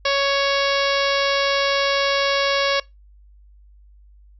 harmonic tone, 556 Hz, C#5, 5 cents sharp, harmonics 1 / 2 / 3 / 4 / 5 / 6 / 7 / 8 / 9 / 10, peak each -21 / -24 / -26 / -27 / -28 / -29 / -29 / -30 / -31 / -31 dBFS, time 0.05-2.8 s, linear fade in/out 5 ms, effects noise-tail reverb RT60 0.2 s tail -23 dB re dry + added 50 Hz sine -46 dBFS peak until 4.39 s

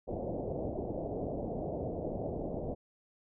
white low-pass noise, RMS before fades -37 dBFS, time 0.07-2.75 s, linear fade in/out 20 ms, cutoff 680 Hz, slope 48 dB/octave, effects none

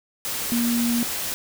sine tone in noise, 236.8 Hz, A#3, 27 cents sharp, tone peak -20 dBFS, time 0.52-1.03 s, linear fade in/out 0 ms, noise white, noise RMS -28 dBFS, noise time 0.25-1.34 s, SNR +5 dB, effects none

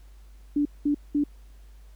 sine tone bursts, 290.9 Hz, D4, 16 cents flat, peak -20 dBFS, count 3, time 0.56-1.239 s, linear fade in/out 5 ms, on 93 ms, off 200 ms, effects added 50 Hz sine -46 dBFS peak until 1.95 s + pink hiss -63 dBFS RMS until 1.95 s

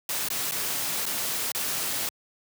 white noise with dropouts, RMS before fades -29 dBFS, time 0.09-2.09 s, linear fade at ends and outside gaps 2 ms, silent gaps 0.286-0.302 / 0.512-0.52 / 1.056-1.063 / 1.519-1.548 s, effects high-pass 100 Hz 12 dB/octave

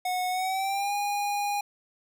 square tone with pitch glide, 732 to 816.9 Hz, F#5 to G#5, -19 to -29 cents, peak -27 dBFS, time 0.05-1.61 s, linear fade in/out 5 ms, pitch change +190 cents, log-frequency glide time 0.3-0.94 s, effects none

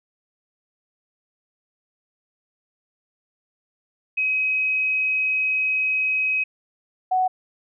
sine tone pair in turn, 2536 / 743.6 Hz, D#7 / F#5, +32 / +8 cents, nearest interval octave + major sixth, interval 2124 cents, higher first, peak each -19 / -17 dBFS, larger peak second, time 4.17-6.44 / 7.11-7.28 s, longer first, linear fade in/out 10 ms, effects none

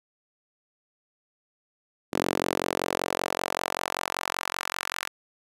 sawtooth tone with high-pass filter sweep, 45.19 Hz, F#1, 40 cents flat, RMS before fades -30 dBFS, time 2.12-5.09 s, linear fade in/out 20 ms, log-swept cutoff 300 to 1500 Hz, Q 1.3, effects resampled to 32000 Hz

